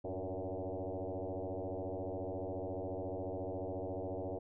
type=tone with frequency modulation; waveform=sine; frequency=101 Hz; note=G#2; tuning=48 cents flat; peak=-37 dBFS; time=0.04-4.39 s; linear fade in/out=10 ms; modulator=93.9 Hz; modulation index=6.6; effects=none